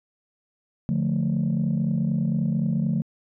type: chord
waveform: sine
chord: D minor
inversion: none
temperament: just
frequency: 146.83 / 176.2 / 220.2 Hz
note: D3 / F3 / A3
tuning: 0 / +16 / +2 cents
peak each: -24 dBFS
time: 0.89-3.02 s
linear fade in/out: 0 ms
effects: tanh soft clip ceiling -16 dBFS